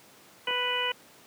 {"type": "harmonic tone", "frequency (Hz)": 494.4, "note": "B4", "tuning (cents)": 2, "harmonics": [1, 2, 3, 4, 5, 6], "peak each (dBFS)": [-35, -33, -36, -35, -34, -30], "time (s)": [0.47, 0.92], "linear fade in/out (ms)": 5}
{"type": "clicks", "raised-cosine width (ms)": 1, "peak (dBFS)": -27, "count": 2, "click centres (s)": [0.483, 0.508]}
{"effects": ["pink hiss -54 dBFS RMS until 1.26 s", "high-pass 200 Hz 12 dB/octave"]}